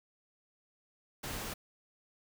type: noise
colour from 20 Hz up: pink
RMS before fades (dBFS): -40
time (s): 1.23-1.54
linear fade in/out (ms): 10
effects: none